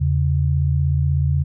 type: tone pair together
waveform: sine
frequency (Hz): 82.6 / 139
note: E2 / C#3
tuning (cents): +4 / +5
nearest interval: major sixth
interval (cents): 901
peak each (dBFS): -18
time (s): 0-1.44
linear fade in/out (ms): 20
effects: none